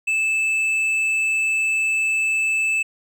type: tone with hard clipping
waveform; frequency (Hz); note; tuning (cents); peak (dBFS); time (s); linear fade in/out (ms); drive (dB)
triangle; 2627; E7; -7; -19; 0.07-2.83; 10; 8
effects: none